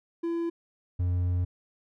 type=tone pair in turn; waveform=triangle; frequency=336.8 / 89.21 Hz; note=E4 / F2; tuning=+37 / +37 cents; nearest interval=octave + major seventh; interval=2300 cents; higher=first; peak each=-25 / -22 dBFS; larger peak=second; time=0.23-0.5 / 0.99-1.45 s; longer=second; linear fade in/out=10 ms; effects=none